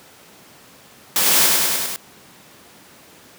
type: noise with echo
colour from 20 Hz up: white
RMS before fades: -17 dBFS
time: 1.16-1.46 s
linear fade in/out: 0 ms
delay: 100 ms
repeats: 5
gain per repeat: -2 dB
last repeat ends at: 1.96 s
effects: pink hiss -46 dBFS RMS until 3.38 s + high-pass 150 Hz 12 dB/octave